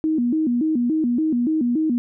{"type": "tone with vibrato", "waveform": "sine", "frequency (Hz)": 275.4, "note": "C#4", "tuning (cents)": -11, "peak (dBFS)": -17, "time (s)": [0.04, 1.98], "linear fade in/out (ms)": 0, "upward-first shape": "square", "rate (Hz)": 3.5, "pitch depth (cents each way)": 230, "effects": []}